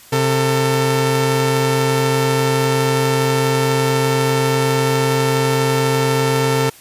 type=tone pair together; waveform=sawtooth; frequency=133.07 / 447.6 Hz; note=C3 / A4; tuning=+30 / +30 cents; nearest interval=octave + major sixth; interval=2100 cents; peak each=-13 dBFS; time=0.12-6.7 s; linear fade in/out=10 ms; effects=white hiss -43 dBFS RMS until 6.8 s + resampled to 32000 Hz